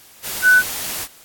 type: tone in noise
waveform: sine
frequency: 1497 Hz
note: F#6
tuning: 20 cents sharp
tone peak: -8 dBFS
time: 0.42-0.63 s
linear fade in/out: 50 ms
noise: white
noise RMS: -26 dBFS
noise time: 0.22-1.08 s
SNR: +15 dB
effects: white hiss -46 dBFS RMS until 1.24 s + AAC 64 kbps